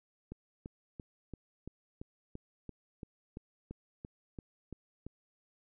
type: click train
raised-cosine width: 3 ms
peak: -30 dBFS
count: 15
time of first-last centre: 0.32-5.066 s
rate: 2.95 Hz
effects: none